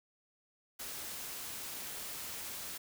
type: noise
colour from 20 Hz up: white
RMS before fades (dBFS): -43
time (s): 0.79-2.78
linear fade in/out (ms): 10
effects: none